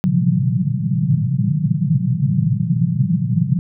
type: band-pass noise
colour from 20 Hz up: white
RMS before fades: -17 dBFS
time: 0.04-3.59 s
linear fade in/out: 0 ms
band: 110 to 190 Hz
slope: 96 dB/octave
effects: none